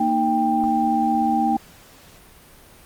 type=tone cluster; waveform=sine; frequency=231.5 / 307.8 / 790 Hz; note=A#3 / D#4 / G5; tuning=-12 / -19 / +13 cents; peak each=-22 / -24 / -19 dBFS; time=0-1.57 s; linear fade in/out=5 ms; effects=pink hiss -48 dBFS RMS until 2.85 s + Opus 32 kbps